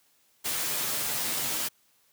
white noise with comb filter, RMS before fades -30 dBFS, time 0.44-1.69 s, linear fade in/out 20 ms, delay 11 ms, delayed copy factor -0.8, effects white hiss -66 dBFS RMS until 2.12 s + high-pass 80 Hz 12 dB/octave

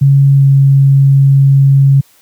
sine tone with pitch glide, 138.6 to 137.48 Hz, C#3 to C#3, 0 to -14 cents, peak -3 dBFS, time 0.01-2.01 s, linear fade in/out 10 ms, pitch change -14 cents, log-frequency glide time 0.35-0.44 s, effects white hiss -48 dBFS RMS until 2.21 s + high-pass 80 Hz 12 dB/octave

